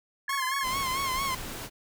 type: tone bursts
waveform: sine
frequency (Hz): 1703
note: G#6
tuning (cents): +43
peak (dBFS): -31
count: 8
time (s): 0.28-0.634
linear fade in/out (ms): 2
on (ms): 25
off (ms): 22
type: tone with vibrato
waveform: sawtooth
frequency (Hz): 1066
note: C6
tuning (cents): +32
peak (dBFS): -24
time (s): 0.29-1.35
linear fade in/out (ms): 5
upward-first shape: sine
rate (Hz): 4.5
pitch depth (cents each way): 70
type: noise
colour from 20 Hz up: pink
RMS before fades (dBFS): -38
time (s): 0.62-1.7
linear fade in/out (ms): 50
effects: none